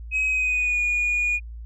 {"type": "tone with pitch glide", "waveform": "sine", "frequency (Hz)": [2541, 2446], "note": ["D#7", "D#7"], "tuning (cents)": [36, -30], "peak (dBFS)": -18, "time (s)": [0.11, 1.4], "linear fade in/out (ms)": 50, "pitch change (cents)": -66, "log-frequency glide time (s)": [0.26, 0.8], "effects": ["tanh soft clip ceiling -18 dBFS", "added 57 Hz sine -34 dBFS peak until 1.65 s"]}